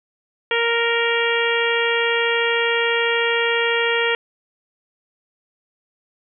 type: harmonic tone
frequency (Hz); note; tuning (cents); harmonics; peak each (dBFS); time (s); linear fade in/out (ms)
466.2; A#4; 0; 1 / 2 / 3 / 4 / 5 / 6 / 7; -21 / -27 / -26 / -23 / -25 / -26 / -28; 0.51-4.15; 2
effects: none